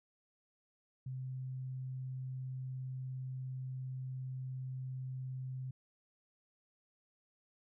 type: tone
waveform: sine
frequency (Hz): 129.8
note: C3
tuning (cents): -13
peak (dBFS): -39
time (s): 1.06-5.71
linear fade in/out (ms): 5
effects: none